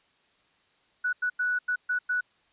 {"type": "tone bursts at uneven times", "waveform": "sine", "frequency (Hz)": 1476, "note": "F#6", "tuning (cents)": -5, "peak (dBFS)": -24, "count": 6, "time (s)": [[1.04, 1.13], [1.22, 1.3], [1.39, 1.59], [1.68, 1.76], [1.89, 1.99], [2.09, 2.21]], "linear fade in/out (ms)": 10, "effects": ["white hiss -66 dBFS RMS until 2.52 s", "resampled to 8000 Hz"]}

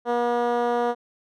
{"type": "tone with band-pass filter", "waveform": "10% pulse", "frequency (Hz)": 240, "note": "B3", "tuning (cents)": -49, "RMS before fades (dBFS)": -23, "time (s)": [0.05, 0.95], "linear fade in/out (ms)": 50, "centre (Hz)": 540, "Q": 1.3, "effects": []}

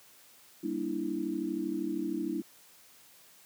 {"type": "chord", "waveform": "sine", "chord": "E half-diminished seventh", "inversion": "first", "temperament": "just", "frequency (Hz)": [197.78, 237.3, 296.7, 329.6], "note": ["G3", "Bb3", "D4", "E4"], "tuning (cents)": [16, 31, 18, 0], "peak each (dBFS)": [-39, -39, -35, -34], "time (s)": [0.63, 2.42], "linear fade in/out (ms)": 10, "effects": ["white hiss -58 dBFS RMS until 3.45 s", "high-pass 100 Hz 12 dB/octave"]}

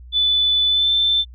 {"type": "tone with pitch glide", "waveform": "sine", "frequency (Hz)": [3489, 3544], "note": ["A7", "A7"], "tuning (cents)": [-15, 12], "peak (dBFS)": -14, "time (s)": [0.12, 1.25], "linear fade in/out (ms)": 50, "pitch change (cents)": 27, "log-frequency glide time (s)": [0.67, 0.91], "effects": ["added 61 Hz sine -37 dBFS peak until 1.34 s"]}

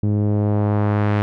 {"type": "tone with low-pass filter sweep", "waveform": "sawtooth", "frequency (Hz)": 103.83, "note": "G#2", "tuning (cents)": 0, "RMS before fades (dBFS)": -18, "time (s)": [0.03, 1.22], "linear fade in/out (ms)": 0, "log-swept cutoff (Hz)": [290, 2300], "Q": 0.97, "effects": []}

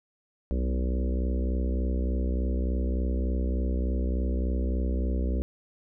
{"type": "harmonic tone with a mistuned harmonic", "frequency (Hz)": 63.4, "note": "B1", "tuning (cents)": 46, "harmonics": [1, 3, 4, 5, 6, 7, 8, 9], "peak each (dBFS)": [-25, -35, -37, -39, -41, -42, -43, -44], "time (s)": [0.51, 5.42], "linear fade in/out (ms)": 0, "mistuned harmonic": 3, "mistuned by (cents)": 25, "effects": []}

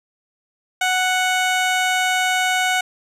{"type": "tone with low-pass filter", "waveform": "15% pulse", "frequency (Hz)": 740, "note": "F#5", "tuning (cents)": 0, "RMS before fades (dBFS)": -19, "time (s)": [0.81, 2.81], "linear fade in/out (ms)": 5, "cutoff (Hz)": 9900, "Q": 0.78, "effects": []}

